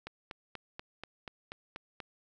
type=click train; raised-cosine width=0.3 ms; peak=-25 dBFS; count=9; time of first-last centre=0.07-2.002 s; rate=4.14 Hz; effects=none